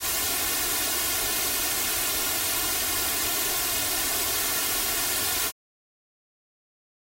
white noise with comb filter, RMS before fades -26 dBFS, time 0-5.52 s, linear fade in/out 50 ms, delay 2.8 ms, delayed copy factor +0.7, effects AAC 48 kbps

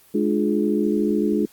harmonic tone with a mistuned harmonic, 70.3 Hz, C#2, 25 cents sharp, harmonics 3 / 4 / 5 / 6, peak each -22 / -23 / -24 / -25 dBFS, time 0.14-1.46 s, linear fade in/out 10 ms, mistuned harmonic 4, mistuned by +100 cents, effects white hiss -53 dBFS RMS until 1.52 s + Opus 32 kbps

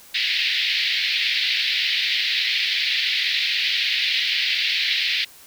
white band-pass noise, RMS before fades -22 dBFS, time 0.14-5.25 s, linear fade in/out 10 ms, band 1900 to 4400 Hz, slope 48 dB/octave, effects white hiss -47 dBFS RMS until 5.46 s

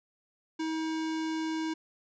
square tone, 318.9 Hz, D#4, 43 cents sharp, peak -31 dBFS, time 0.59-1.74 s, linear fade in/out 10 ms, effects resampled to 16000 Hz

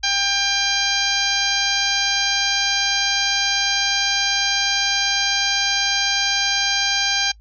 harmonic tone with a mistuned harmonic, 796 Hz, G5, 26 cents sharp, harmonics 1 / 2 / 3 / 4 / 5 / 6 / 7 / 8, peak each -28 / -25 / -26 / -24 / -25 / -24 / -29 / -27 dBFS, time 0.03-7.32 s, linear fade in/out 10 ms, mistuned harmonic 5, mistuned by +15 cents, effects noise-tail reverb RT60 0.1 s tail -24 dB re dry + added 53 Hz sine -44 dBFS peak until 7.4 s

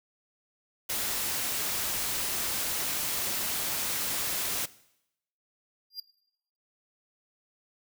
white noise, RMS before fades -31 dBFS, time 0.89-4.66 s, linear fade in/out 10 ms
square tone with exponential growth, 4800 Hz, D8, 37 cents sharp, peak -31 dBFS, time 5.9-6 s, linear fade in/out 5 ms, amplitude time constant 20 ms
effects noise-tail reverb RT60 0.8 s tail -19 dB re dry

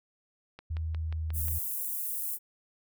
click train, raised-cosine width 0.3 ms, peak -29 dBFS, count 6, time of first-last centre 0.59-1.483 s, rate 5.6 Hz
sine tone with pitch glide, 80 to 79.04 Hz, D#2 to D#2, +49 to +28 cents, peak -30 dBFS, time 0.7-1.59 s, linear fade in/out 10 ms, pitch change -21 cents, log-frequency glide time 0.94-1.46 s
white high-pass noise, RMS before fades -34 dBFS, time 1.33-2.39 s, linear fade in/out 50 ms, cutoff 10000 Hz, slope 24 dB/octave
effects none

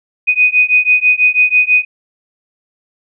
sine beating tone pair, 2489 / 2495.1 Hz, D#7 / D#7, 0 / +4 cents, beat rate 6.1 Hz, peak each -11 dBFS, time 0.27-1.85 s, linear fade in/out 20 ms, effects none

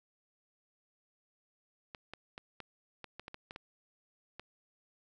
clicks, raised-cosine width 0.3 ms, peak -28 dBFS, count 11, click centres 1.948 / 2.136 / 2.379 / 2.603 / 3.043 / 3.196 / 3.281 / 3.344 / 3.509 / 3.561 / 4.396 s, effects none

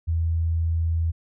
sine tone, 82.41 Hz, E2, in tune, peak -20 dBFS, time 0.07-1.12 s, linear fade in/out 20 ms, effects none

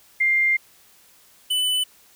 sine / square tone pair in turn, 2100 / 2998 Hz, C7 / F#7, +6 / +22 cents, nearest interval tritone, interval 616 cents, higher second, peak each -16 / -20 dBFS, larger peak first, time 0.2-0.57 / 1.5-1.84 s, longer first, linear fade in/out 10 ms, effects white hiss -54 dBFS RMS until 2.15 s

